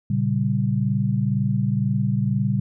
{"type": "chord", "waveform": "sine", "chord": "G diminished", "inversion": "first", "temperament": "equal", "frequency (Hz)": [116.54, 138.59, 196], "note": ["Bb2", "Db3", "G3"], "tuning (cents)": [0, 0, 0], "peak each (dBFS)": -23, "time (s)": [0.1, 2.6], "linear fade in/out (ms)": 5, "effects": []}